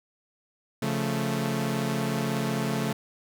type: chord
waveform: sawtooth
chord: Db augmented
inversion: none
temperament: equal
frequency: 138.59 / 174.61 / 220 Hz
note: Db3 / F3 / A3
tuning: 0 / 0 / 0 cents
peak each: -26 / -29 / -25 dBFS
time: 0.82-2.93 s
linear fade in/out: 5 ms
effects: none